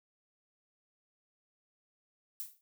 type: noise with exponential decay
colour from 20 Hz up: violet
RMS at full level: -37 dBFS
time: 2.4-2.61 s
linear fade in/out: 0 ms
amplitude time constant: 44 ms
effects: none